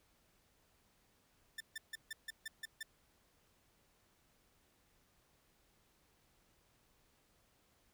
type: tone bursts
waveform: sawtooth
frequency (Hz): 1782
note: A6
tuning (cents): +22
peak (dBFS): -38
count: 8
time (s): 1.58-2.83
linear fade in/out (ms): 5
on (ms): 25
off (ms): 150
effects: pink hiss -73 dBFS RMS until 7.93 s